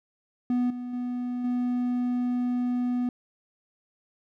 triangle tone with level steps, 246.4 Hz, B3, 4 cents flat, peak -20 / -30 / -26 / -22 dBFS, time 0.5-3.09 s, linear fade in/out 2 ms, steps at 0.7 / 0.93 / 1.44 s, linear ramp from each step 5 ms, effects none

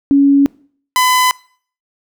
sine / sawtooth tone pair in turn, 279.6 / 1008 Hz, C#4 / B5, +15 / +35 cents, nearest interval octave + minor seventh, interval 2220 cents, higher second, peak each -6 dBFS, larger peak neither, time 0.11-0.46 / 0.96-1.31 s, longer neither, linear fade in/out 0 ms, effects noise-tail reverb RT60 0.5 s tail -23 dB re dry

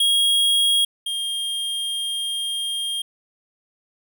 square tone pair in turn, 3280 / 3220 Hz, G#7 / G7, -22 / +46 cents, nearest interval unison, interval 32 cents, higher first, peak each -16 / -24 dBFS, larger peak first, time 0-0.85 / 1.06-3.02 s, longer second, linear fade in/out 5 ms, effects none

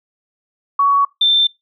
sine tone pair in turn, 1123 / 3565 Hz, C#6 / A7, +22 / +22 cents, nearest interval octave + minor sixth, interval 2000 cents, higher second, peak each -10 dBFS, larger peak neither, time 0.79-1.05 / 1.21-1.47 s, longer neither, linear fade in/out 5 ms, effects noise-tail reverb RT60 0.2 s tail -22 dB re dry

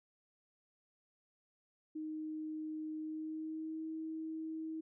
sine tone with pitch glide, 311.1 to 318.6 Hz, D#4 to D#4, 0 to +41 cents, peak -39 dBFS, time 1.95-4.81 s, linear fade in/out 10 ms, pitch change +41 cents, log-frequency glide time 2.97-3.86 s, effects none

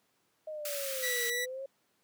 sine linear two-way sweep, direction down then up, 627 to 466.2 to 548 Hz, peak -37 dBFS, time 0.47-1.66 s, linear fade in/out 5 ms, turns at 1.27 s
white high-pass noise, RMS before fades -38 dBFS, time 0.65-1.3 s, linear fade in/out 2 ms, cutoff 1200 Hz, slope 96 dB/octave
sawtooth tone, 1956 Hz, B6, 17 cents flat, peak -28 dBFS, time 1.02-1.46 s, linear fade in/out 20 ms
effects pink hiss -73 dBFS RMS until 2.03 s + high-pass 200 Hz 12 dB/octave

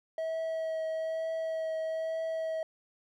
triangle tone with vibrato, 644 Hz, E5, 41 cents flat, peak -29 dBFS, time 0.18-2.63 s, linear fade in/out 2 ms, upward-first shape triangle, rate 1.1 Hz, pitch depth 14 cents each way, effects none

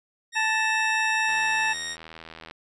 15% pulse tone, 1864.7 Hz, A#6, in tune, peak -24 dBFS, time 0.32-1.97 s, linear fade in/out 50 ms
harmonic tone, 880 Hz, A5, in tune, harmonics 1 / 2 / 3, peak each -27 / -25 / -27 dBFS, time 0.35-1.74 s, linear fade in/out 20 ms
click train, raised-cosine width 0.3 ms, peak -25 dBFS, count 100, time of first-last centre 1.29-2.511 s, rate 81.1 Hz
effects resampled to 24000 Hz

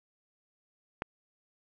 click, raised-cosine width 0.5 ms, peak -17 dBFS, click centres 1.021 s, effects none

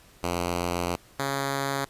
5% pulse tone pair in turn, 87.4 / 138.02 Hz, F2 / C#3, +2 / -7 cents, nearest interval minor sixth, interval 791 cents, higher second, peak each -15 dBFS, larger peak neither, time 0.23-0.96 / 1.19-1.85 s, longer first, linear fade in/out 5 ms, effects pink hiss -55 dBFS RMS until 1.89 s + resampled to 32000 Hz

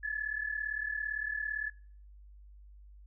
sine tone pair together, 1700 / 1737.7 Hz, G#6 / A6, +40 / -22 cents, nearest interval unison, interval 38 cents, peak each -35 / -36 dBFS, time 0.03-1.7 s, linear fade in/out 10 ms, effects noise-tail reverb RT60 0.5 s tail -22 dB re dry + added 50 Hz sine -51 dBFS peak until 3.06 s

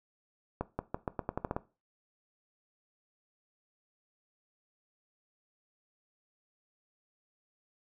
accelerating click train, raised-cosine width 1 ms, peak -18 dBFS, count 10, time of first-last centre 0.61-1.565 s, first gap 180 ms, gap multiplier 0.86, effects noise-tail reverb RT60 0.3 s tail -17 dB re dry

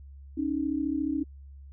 sine tone pair together, 276.6 / 310.8 Hz, C#4 / D#4, -4 / -2 cents, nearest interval major second, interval 202 cents, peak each -29 / -29 dBFS, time 0.37-1.24 s, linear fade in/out 10 ms, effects added 69 Hz sine -44 dBFS peak until 1.72 s

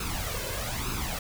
pink noise with flanger, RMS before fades -32 dBFS, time 0-1.19 s, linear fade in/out 5 ms, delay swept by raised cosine 0.77 to 1.97 ms, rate 1.1 Hz, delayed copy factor +0.65, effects none

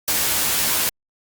white noise with comb filter, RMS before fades -20 dBFS, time 0.08-0.89 s, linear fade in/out 0 ms, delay 13 ms, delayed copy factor +0.8, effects Opus 48 kbps

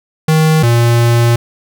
square tone pair in turn, 157.5 / 117.99 Hz, D#3 / A#2, +21 / +21 cents, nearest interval perfect fourth, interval 500 cents, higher first, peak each -8 dBFS, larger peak neither, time 0.28-0.63 / 0.63-1.36 s, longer second, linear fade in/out 5 ms, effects none

